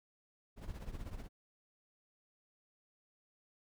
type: noise with tremolo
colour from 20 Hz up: brown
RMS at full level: -41 dBFS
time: 0.56-1.29 s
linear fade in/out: 50 ms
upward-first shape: triangle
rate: 16 Hz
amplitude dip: 80%
effects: none